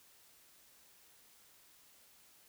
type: silence
effects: white hiss -64 dBFS RMS until 2.48 s